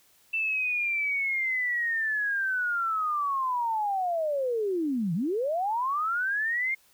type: linear two-way sweep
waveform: sine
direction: down then up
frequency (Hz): 2670 to 155.56 to 2150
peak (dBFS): -25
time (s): 0.33-6.75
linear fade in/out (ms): 10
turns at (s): 5.14
effects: white hiss -62 dBFS RMS until 6.93 s